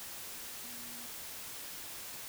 sine tone in noise, 240.2 Hz, B3, 48 cents flat, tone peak -54 dBFS, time 0.64-1.06 s, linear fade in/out 0 ms, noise white, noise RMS -45 dBFS, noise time 0-2.28 s, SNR -12 dB, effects none

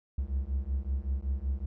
triangle beating tone pair, 64.8 / 70.1 Hz, C2 / C#2, -16 / +20 cents, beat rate 5.3 Hz, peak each -30 dBFS, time 0.18-1.66 s, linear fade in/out 5 ms, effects none

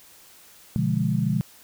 sine chord, B diminished seventh, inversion none, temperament equal, 123.47 / 146.83 / 174.61 / 207.7 Hz, B2 / D3 / F3 / Ab3, 0 / 0 / 0 / 0 cents, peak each -26 dBFS, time 0.76-1.41 s, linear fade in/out 0 ms, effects white hiss -51 dBFS RMS until 1.63 s

